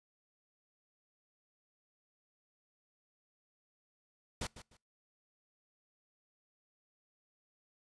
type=noise with echo; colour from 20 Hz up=pink; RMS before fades=-38 dBFS; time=4.41-4.47 s; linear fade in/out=5 ms; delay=150 ms; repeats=2; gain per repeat=-13 dB; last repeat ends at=4.77 s; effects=noise-tail reverb RT60 0.3 s tail -25 dB re dry + resampled to 22050 Hz